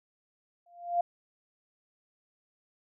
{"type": "tone with exponential growth", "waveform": "sine", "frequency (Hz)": 696, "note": "F5", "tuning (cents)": -6, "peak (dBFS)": -21, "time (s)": [0.66, 1.01], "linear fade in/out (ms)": 5, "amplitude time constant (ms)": 74, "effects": []}